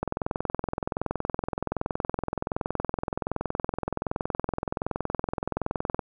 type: click train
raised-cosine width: 1 ms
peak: -13 dBFS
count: 128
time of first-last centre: 0.03-5.992 s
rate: 21.3 Hz
effects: none